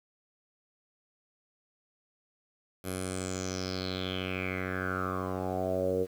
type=tone with low-pass filter sweep; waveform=10% pulse; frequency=93 Hz; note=F#2; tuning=9 cents sharp; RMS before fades=-33 dBFS; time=2.83-6.07 s; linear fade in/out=50 ms; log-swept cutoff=12000 to 450 Hz; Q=6.2; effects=9-bit